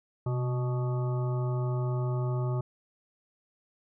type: harmonic tone with a mistuned harmonic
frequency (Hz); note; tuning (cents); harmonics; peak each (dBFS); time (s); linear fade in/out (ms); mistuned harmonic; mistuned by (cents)
123.47; B2; 0; 1 / 3 / 5 / 7 / 9 / 10; -27 / -37 / -41 / -44 / -46 / -47; 0.26-2.61; 5; 1; +57
effects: none